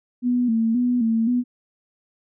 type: tone with vibrato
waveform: sine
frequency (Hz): 235.6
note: A#3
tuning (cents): +19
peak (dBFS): -17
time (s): 0.22-1.44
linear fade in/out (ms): 50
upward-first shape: square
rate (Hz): 1.9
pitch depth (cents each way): 74
effects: none